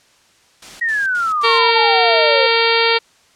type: noise bursts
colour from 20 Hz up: white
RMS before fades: -35 dBFS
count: 4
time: 0.62-1.589 s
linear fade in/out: 5 ms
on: 180 ms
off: 83 ms
type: exponential sweep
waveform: sine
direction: down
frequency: 1913 to 511 Hz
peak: -15 dBFS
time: 0.81-2.47 s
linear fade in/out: 10 ms
type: harmonic tone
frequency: 459.4 Hz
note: A#4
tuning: 25 cents flat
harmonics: 1 / 2 / 3 / 4 / 5 / 6 / 7 / 8 / 9 / 10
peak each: -17 / -20 / -22 / -23 / -19 / -23 / -22 / -23 / -25 / -22 dBFS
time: 1.43-2.99 s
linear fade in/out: 20 ms
effects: white hiss -53 dBFS RMS until 3.35 s + low-pass 7000 Hz 12 dB/octave

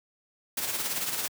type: noise with tremolo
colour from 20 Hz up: white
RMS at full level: -29 dBFS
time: 0.57-1.28 s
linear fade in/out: 5 ms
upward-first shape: sine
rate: 18 Hz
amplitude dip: 50%
effects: high-pass 100 Hz 12 dB/octave

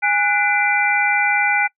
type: tone cluster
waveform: sine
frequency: 823 / 1476 / 2024 / 2359 Hz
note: G#5 / F#6 / B6 / D7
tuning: -16 / -5 / +42 / +7 cents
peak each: -20 dBFS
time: 0.02-1.68 s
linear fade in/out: 20 ms
effects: noise-tail reverb RT60 0.1 s tail -24 dB re dry

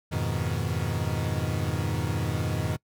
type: chord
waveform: 40% pulse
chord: F half-diminished seventh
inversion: none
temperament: equal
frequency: 87.31 / 103.83 / 123.47 / 155.56 Hz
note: F2 / Ab2 / Cb3 / Eb3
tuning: 0 / 0 / 0 / 0 cents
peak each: -31 dBFS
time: 0.11-2.77 s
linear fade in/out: 20 ms
effects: noise-tail reverb RT60 0.1 s tail -24 dB re dry

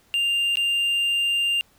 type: tone with dropouts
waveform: triangle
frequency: 2794 Hz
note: F7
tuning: in tune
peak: -18 dBFS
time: 0.14-1.61 s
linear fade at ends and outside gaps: 0 ms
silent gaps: 0.556-0.571 s
effects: pink hiss -59 dBFS RMS until 1.78 s

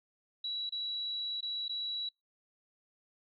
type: tone with dropouts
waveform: sine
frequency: 3912 Hz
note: B7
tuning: 17 cents flat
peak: -34 dBFS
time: 0.44-2.09 s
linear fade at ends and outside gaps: 5 ms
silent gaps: 0.694-0.722 / 1.408-1.427 / 1.682-1.693 s
effects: noise-tail reverb RT60 0.2 s tail -24 dB re dry

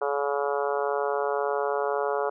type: harmonic tone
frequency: 141.9 Hz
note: C#3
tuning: 41 cents sharp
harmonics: 3 / 4 / 5 / 6 / 7 / 8 / 9 / 10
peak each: -28 / -30 / -32 / -34 / -35 / -36 / -37 / -38 dBFS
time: 0.01-2.3 s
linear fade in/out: 10 ms
effects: none

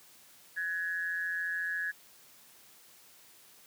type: tone with amplitude modulation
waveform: sine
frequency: 1681 Hz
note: G#6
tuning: 20 cents sharp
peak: -28 dBFS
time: 0.56-1.92 s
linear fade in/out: 20 ms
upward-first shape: sine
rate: 174 Hz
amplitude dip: 70%
effects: white hiss -58 dBFS RMS until 3.66 s + high-pass 100 Hz 12 dB/octave

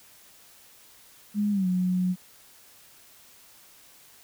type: tone with pitch glide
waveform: sine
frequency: 207.1 to 182.39 Hz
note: G#3 to F#3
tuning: -5 to -25 cents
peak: -22 dBFS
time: 1.34-2.16 s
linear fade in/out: 50 ms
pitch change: -220 cents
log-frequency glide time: 1.51-1.67 s
effects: white hiss -54 dBFS RMS until 4.23 s

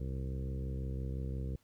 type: harmonic tone with a mistuned harmonic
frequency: 65.8 Hz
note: C2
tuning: 10 cents sharp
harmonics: 1 / 2 / 3 / 4 / 5 / 6 / 7 / 8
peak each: -37 / -40 / -46 / -52 / -51 / -55 / -51 / -57 dBFS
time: 0-1.56 s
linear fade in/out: 5 ms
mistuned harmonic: 1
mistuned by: +22 cents
effects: pink hiss -72 dBFS RMS until 1.63 s

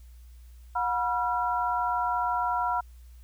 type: tone cluster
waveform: sine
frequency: 725 / 971 / 1368 Hz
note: F#5 / B5 / F6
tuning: -35 / -30 / -36 cents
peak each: -30 / -27 / -31 dBFS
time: 0.75-2.81 s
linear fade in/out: 10 ms
effects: added 60 Hz sine -46 dBFS peak until 3.23 s + white hiss -65 dBFS RMS until 3.23 s

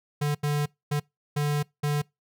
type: tone bursts at uneven times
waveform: square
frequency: 146.83 Hz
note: D3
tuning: in tune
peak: -24 dBFS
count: 5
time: 0.21-0.35 / 0.43-0.66 / 0.91-1 / 1.36-1.63 / 1.83-2.02 s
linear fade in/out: 10 ms
effects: noise-tail reverb RT60 0.2 s tail -25 dB re dry

